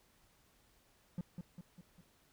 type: tone with echo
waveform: triangle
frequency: 174.61 Hz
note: F3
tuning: in tune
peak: -34 dBFS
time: 1.18-1.21 s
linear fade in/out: 2 ms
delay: 200 ms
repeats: 4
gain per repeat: -5 dB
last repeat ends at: 2.01 s
effects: pink hiss -70 dBFS RMS until 2.32 s